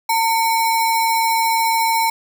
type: tone with sample-and-hold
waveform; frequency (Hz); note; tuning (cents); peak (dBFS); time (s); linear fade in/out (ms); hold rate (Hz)
sine; 907; A#5; -48; -14; 0.09-2.1; 5; 3150
effects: none